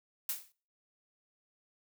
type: noise with exponential decay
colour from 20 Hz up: blue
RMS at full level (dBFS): -31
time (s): 0.29-0.52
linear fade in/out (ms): 2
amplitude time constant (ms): 48
effects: noise-tail reverb RT60 0.4 s tail -22 dB re dry